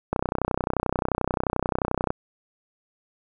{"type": "click train", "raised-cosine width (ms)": 1, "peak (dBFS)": -9, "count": 63, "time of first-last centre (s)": [0.13, 2.105], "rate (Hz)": 31.4, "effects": []}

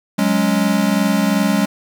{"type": "chord", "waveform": "square", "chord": "F# suspended second", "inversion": "none", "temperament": "equal", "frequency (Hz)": [185, 207.7, 277.2], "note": ["F#3", "G#3", "C#4"], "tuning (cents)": [0, 0, 0], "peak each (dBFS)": [-20, -17, -21], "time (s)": [0.18, 1.66], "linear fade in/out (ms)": 10, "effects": ["8-bit"]}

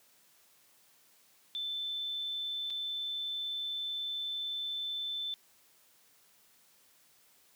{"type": "tone with dropouts", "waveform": "sine", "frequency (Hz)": 3529, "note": "A7", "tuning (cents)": 4, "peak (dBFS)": -34, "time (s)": [1.55, 5.34], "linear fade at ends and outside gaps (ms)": 0, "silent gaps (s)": [2.701, 2.705], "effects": ["white hiss -65 dBFS RMS until 7.55 s", "high-pass 100 Hz 12 dB/octave"]}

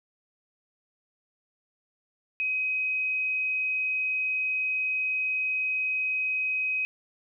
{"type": "tone", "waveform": "sine", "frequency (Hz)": 2526, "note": "D#7", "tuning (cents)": 26, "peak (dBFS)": -25, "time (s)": [2.4, 6.85], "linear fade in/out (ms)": 0, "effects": []}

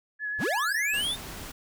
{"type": "tone with vibrato", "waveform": "sine", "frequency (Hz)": 1695, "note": "G#6", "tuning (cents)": 35, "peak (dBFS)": -29, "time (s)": [0.19, 1.03], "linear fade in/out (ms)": 50, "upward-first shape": "sine", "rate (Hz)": 7.3, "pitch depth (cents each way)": 23}
{"type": "linear sweep", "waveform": "square", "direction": "up", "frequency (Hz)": [32.28, 3729], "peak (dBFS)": -27, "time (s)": [0.38, 1.17], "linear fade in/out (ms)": 50}
{"type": "noise", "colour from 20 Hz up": "pink", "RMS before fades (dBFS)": -40, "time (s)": [0.93, 1.52], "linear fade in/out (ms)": 10}
{"effects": []}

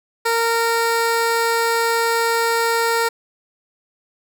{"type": "tone", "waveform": "15% pulse", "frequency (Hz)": 461.2, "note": "A#4", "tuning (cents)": -19, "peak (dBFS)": -10, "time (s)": [0.25, 3.09], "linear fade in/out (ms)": 10, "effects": []}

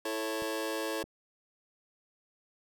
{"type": "chord", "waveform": "sawtooth", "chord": "A major", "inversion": "second", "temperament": "just", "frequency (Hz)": [330, 440, 550], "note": ["E4", "A4", "C#5"], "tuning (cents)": [2, 0, -14], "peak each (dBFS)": -33, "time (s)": [0.05, 1.03], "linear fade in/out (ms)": 5}
{"type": "clicks", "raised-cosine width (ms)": 2, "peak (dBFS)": -30, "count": 2, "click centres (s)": [0.422, 1.04]}
{"effects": []}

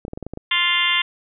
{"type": "clicks", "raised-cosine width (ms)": 2, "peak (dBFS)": -17, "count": 8, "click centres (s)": [0.051, 0.081, 0.134, 0.175, 0.227, 0.266, 0.336, 0.374]}
{"type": "harmonic tone", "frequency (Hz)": 349.2, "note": "F4", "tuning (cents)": 0, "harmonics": [3, 4, 5, 6, 7, 8, 9, 10], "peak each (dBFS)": [-26, -32, -28, -21, -33, -23, -23, -24], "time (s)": [0.51, 1.02], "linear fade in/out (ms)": 5}
{"effects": []}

